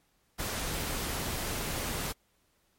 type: noise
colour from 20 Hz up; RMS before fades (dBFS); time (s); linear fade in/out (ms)
pink; -34; 0.38-2.13; 20
effects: pink hiss -71 dBFS RMS until 2.78 s + MP3 64 kbps